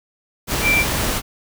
sine tone in noise, 2349 Hz, D7, in tune, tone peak -14 dBFS, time 0.62-0.85 s, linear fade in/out 50 ms, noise pink, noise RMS -21 dBFS, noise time 0.47-1.22 s, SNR +4 dB, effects none

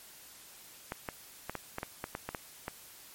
clicks, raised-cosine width 0.5 ms, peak -20 dBFS, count 11, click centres 0.921 / 1.088 / 1.496 / 1.553 / 1.784 / 1.831 / 2.041 / 2.151 / 2.29 / 2.348 / 2.681 s, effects white hiss -53 dBFS RMS until 3.14 s + MP3 64 kbps

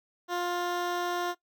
15% pulse tone with notch filter, 352.3 Hz, F4, 15 cents sharp, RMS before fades -31 dBFS, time 0.28-1.35 s, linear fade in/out 50 ms, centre 9900 Hz, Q 0.84, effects noise-tail reverb RT60 0.1 s tail -18 dB re dry

